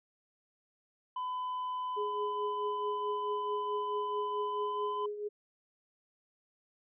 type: tone with pitch glide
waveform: triangle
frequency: 1006 to 1013.6 Hz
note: B5 to B5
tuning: +32 to +45 cents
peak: -32 dBFS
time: 1.16-5.06 s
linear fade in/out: 5 ms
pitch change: +13 cents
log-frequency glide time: 4.46-4.86 s
type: tone with tremolo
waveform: sine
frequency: 416.4 Hz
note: G#4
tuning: 5 cents sharp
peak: -32 dBFS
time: 1.96-5.29 s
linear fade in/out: 20 ms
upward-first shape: triangle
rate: 4.6 Hz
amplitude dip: 65%
effects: resampled to 8000 Hz